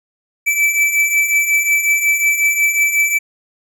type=beating tone pair; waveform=square; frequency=2312 / 2317.5 Hz; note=D7 / D7; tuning=-28 / -24 cents; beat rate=5.5 Hz; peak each=-20 / -14 dBFS; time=0.46-3.19 s; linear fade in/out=20 ms; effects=none